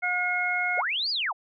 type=harmonic tone; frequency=720 Hz; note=F#5; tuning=47 cents flat; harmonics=1 / 2 / 3; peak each=-31 / -29 / -26 dBFS; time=0.02-0.82 s; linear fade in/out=20 ms
type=linear two-way sweep; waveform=sine; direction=up then down; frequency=381.6 to 4978 to 610 Hz; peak=-25 dBFS; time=0.77-1.33 s; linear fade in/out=20 ms; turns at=1.1 s
effects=none